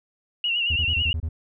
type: tone with vibrato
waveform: sine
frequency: 2815 Hz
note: F7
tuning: 13 cents sharp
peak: -21 dBFS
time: 0.44-1.13 s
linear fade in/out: 2 ms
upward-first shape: sine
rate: 9 Hz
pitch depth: 70 cents each way
type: tone bursts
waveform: triangle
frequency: 80.3 Hz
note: E2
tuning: 45 cents flat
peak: -22 dBFS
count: 7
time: 0.7-1.289 s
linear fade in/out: 5 ms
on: 61 ms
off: 27 ms
effects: none